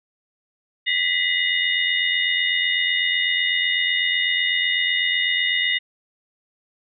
sine tone cluster, 1956 / 2044 / 2890 / 3642 Hz, B6 / C7 / F#7 / A#7, -17 / -41 / -41 / -41 cents, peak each -24 dBFS, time 0.86-5.79 s, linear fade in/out 20 ms, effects none

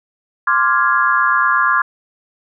sine chord, D half-diminished seventh, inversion third, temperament equal, 1046.5 / 1174.7 / 1396.9 / 1661.2 Hz, C6 / D6 / F6 / Ab6, 0 / 0 / 0 / 0 cents, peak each -17 dBFS, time 0.47-1.82 s, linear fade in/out 5 ms, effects none

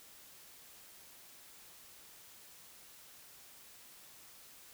silence, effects white hiss -57 dBFS RMS until 4.73 s

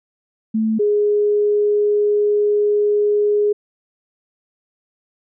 sine tone pair in turn, 220 / 415.3 Hz, A3 / G#4, 0 / 0 cents, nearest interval major seventh, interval 1100 cents, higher second, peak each -15 / -13 dBFS, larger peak second, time 0.54-0.79 / 0.79-3.53 s, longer second, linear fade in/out 10 ms, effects none

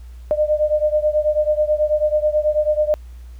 sine beating tone pair, 602 / 611.2 Hz, D5 / D#5, +43 / -31 cents, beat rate 9.2 Hz, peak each -17 / -19 dBFS, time 0.31-2.94 s, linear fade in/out 0 ms, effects added 60 Hz sine -34 dBFS peak until 3.39 s + pink hiss -56 dBFS RMS until 3.39 s

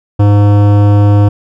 sine tone with hard clipping, 102.5 Hz, G#2, 22 cents flat, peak -6 dBFS, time 0.19-1.29 s, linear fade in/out 10 ms, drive 16 dB, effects none

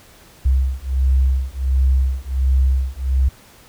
sine beating tone pair, 65.1 / 66.5 Hz, C2 / C2, -8 / +29 cents, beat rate 1.4 Hz, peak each -17 dBFS, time 0.45-3.29 s, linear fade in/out 10 ms, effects pink hiss -47 dBFS RMS until 3.68 s

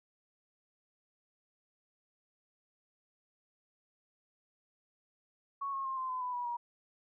sine tone with pitch steps, 1108.7 / 1085.3 / 1062.3 / 1039.8 / 1017.9 / 996.3 / 975.3 / 954.6 Hz, C#6 / C#6 / C6 / C6 / C6 / B5 / B5 / A#5, 0 / -37 / +26 / -11 / -48 / +15 / -22 / +41 cents, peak -34 dBFS, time 5.61-6.57 s, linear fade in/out 10 ms, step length 120 ms, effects none

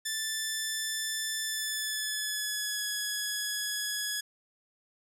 10% pulse tone with pitch glide, 1760 to 1681.5 Hz, A6 to G#6, 0 to +21 cents, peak -22 dBFS, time 0.05-4.21 s, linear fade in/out 10 ms, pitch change -79 cents, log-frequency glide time 1.44-2.84 s, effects none

